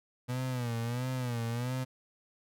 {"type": "tone with vibrato", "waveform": "35% pulse", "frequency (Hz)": 122.2, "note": "B2", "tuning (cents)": -18, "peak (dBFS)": -30, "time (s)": [0.28, 1.85], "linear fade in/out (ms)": 20, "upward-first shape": "sine", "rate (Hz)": 1.5, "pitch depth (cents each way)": 100, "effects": []}